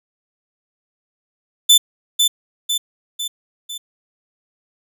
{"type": "tone with echo", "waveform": "sawtooth", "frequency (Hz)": 3520, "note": "A7", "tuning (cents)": 0, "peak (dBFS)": -4, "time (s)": [1.69, 1.78], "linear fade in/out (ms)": 10, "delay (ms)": 500, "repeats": 4, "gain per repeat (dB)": -5, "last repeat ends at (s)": 3.78, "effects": []}